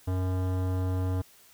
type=tone with hard clipping; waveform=sine; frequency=92.5 Hz; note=F#2; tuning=in tune; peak=-28 dBFS; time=0.07-1.22 s; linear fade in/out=10 ms; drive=18 dB; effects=white hiss -57 dBFS RMS until 1.53 s